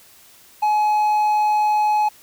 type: tone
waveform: triangle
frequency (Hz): 846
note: G#5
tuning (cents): +32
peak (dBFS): -13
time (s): 0.62-2.09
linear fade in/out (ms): 10
effects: white hiss -49 dBFS RMS until 2.22 s